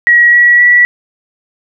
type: tone with pitch steps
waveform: sine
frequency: 1911 / 1928.7 / 1946.7 Hz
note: A#6 / B6 / B6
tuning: +43 / -42 / -25 cents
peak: -3 dBFS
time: 0.07-0.85 s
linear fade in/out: 0 ms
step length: 260 ms
effects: none